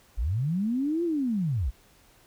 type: linear two-way sweep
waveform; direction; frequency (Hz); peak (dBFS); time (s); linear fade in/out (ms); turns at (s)
sine; up then down; 42.79 to 351.2 to 47.46; -24; 0.17-1.71; 20; 1.04
effects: pink hiss -59 dBFS RMS until 2.26 s